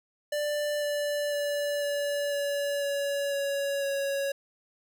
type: tone with pitch steps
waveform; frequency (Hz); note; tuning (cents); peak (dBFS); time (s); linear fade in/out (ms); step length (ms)
square; 590 / 584.9 / 579.9 / 574.9 / 569.9 / 565 / 560.1 / 555.3; D5 / D5 / D5 / D5 / C#5 / C#5 / C#5 / C#5; +8 / -7 / -22 / -37 / +48 / +33 / +18 / +3; -28; 0.32-4.32; 5; 500
effects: none